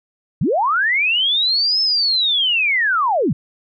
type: linear two-way sweep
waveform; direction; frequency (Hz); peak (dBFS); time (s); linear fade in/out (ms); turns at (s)
sine; up then down; 106.4 to 5274 to 106.4; -14; 0.41-3.33; 5; 1.81
effects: none